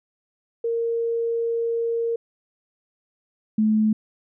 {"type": "tone pair in turn", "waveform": "sine", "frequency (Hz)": [463, 216.1], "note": ["A#4", "A3"], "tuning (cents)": [-12, -31], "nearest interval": "octave + minor second", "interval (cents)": 1319, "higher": "first", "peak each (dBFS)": [-21, -16], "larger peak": "second", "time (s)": [[0.64, 2.16], [3.58, 3.93]], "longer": "first", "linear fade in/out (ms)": 5, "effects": []}